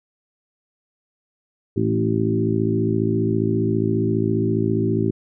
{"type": "harmonic tone with a mistuned harmonic", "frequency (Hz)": 54.8, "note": "A1", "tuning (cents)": -6, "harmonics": [2, 3, 4, 5, 6, 7], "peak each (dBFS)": [-23, -26, -25, -27, -24, -24], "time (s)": [1.76, 5.11], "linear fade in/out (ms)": 10, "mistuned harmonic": 4, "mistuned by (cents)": 19, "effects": []}